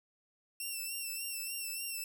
5% pulse tone with vibrato, 2704 Hz, E7, 43 cents sharp, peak -29 dBFS, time 0.6-2.04 s, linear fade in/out 2 ms, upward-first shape sine, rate 3.4 Hz, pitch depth 46 cents each way, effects none

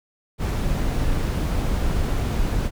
brown noise, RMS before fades -22 dBFS, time 0.38-2.71 s, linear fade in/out 50 ms, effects none

